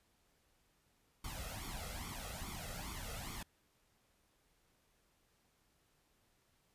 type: noise with flanger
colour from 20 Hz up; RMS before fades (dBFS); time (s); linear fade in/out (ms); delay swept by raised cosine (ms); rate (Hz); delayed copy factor
pink; -45; 1.24-3.43; 5; 0.88 to 1.55; 2.4; +0.75
effects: pink hiss -75 dBFS RMS until 6.74 s + resampled to 32000 Hz